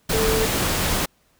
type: tone in noise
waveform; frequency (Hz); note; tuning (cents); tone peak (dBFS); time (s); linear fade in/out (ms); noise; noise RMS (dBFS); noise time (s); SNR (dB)
sine; 442.6; A4; +10; -21; 0.13-0.46; 10; pink; -22; 0.09-1.06; -2
effects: pink hiss -62 dBFS RMS until 1.39 s